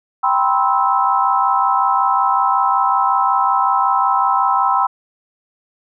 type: chord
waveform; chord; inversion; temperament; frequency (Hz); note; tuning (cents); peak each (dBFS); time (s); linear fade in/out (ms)
sine; C major seventh; second; just; 784.9 / 981.1 / 1046.5 / 1308.1; G5 / B5 / C6 / E6; +2 / -12 / 0 / -14; -18; 0.23-4.87; 10
effects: none